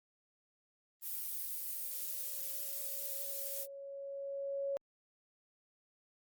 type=noise; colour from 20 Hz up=violet; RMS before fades=-40 dBFS; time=1.01-3.67 s; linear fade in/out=50 ms
type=tone with exponential growth; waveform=sine; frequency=555 Hz; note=C#5; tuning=2 cents sharp; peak=-33 dBFS; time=1.41-4.77 s; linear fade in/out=0 ms; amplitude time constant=730 ms
effects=Opus 24 kbps

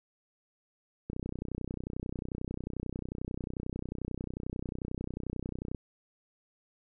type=click train; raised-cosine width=3 ms; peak=-23 dBFS; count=146; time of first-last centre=1.1-5.747 s; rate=31.2 Hz; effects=none

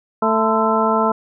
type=harmonic tone with a mistuned harmonic; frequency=221.3 Hz; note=A3; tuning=10 cents sharp; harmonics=1 / 2 / 3 / 4 / 5 / 6; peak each=-21 / -21 / -21 / -21 / -21 / -21 dBFS; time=0.22-1.12 s; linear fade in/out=5 ms; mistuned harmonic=5; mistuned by=-120 cents; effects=none

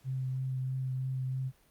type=tone with vibrato; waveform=sine; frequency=130.5 Hz; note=C3; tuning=4 cents flat; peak=-31 dBFS; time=0.04-1.52 s; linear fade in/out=50 ms; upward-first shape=triangle; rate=3.1 Hz; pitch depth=16 cents each way; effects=pink hiss -66 dBFS RMS until 1.7 s + Opus 48 kbps

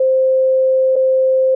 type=tone with dropouts; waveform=sine; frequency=523.3 Hz; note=C5; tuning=in tune; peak=-10 dBFS; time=0-1.55 s; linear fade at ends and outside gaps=5 ms; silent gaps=0.958-0.962 s; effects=none

